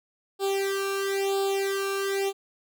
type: tone with flanger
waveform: sawtooth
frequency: 392.3 Hz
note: G4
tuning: 1 cent sharp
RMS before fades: -27 dBFS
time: 0.39-2.33 s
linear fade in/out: 50 ms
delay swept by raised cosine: 0.24 to 0.75 ms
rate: 0.99 Hz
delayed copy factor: +1
effects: none